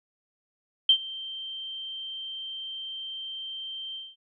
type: tone with ADSR envelope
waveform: sine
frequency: 3136 Hz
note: G7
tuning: in tune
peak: -13 dBFS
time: 0.89-4.16 s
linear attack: 4 ms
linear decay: 78 ms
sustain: -21 dB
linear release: 210 ms
effects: none